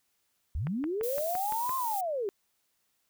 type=linear two-way sweep; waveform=sine; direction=up then down; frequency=54.8 to 1067 to 376.6 Hz; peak=-29 dBFS; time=0.55-2.29 s; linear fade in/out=0 ms; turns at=1.76 s
type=click train; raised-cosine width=0.5 ms; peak=-25 dBFS; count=7; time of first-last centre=0.67-1.694 s; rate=5.86 Hz
type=noise; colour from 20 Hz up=violet; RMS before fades=-38 dBFS; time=1.03-2.01 s; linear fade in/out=5 ms
effects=white hiss -75 dBFS RMS until 3.09 s